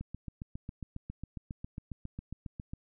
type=click train; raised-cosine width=5 ms; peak=-27 dBFS; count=21; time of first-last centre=0.01-2.735 s; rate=7.34 Hz; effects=none